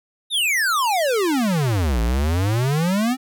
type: exponential two-way sweep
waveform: square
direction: down then up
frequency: 3814 to 54.3 to 266.9 Hz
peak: -18 dBFS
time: 0.3-3.17 s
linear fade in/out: 50 ms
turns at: 2.01 s
effects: none